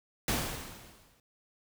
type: noise with exponential decay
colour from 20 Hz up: pink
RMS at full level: -28 dBFS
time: 0.28-1.2 s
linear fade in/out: 2 ms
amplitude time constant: 200 ms
effects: none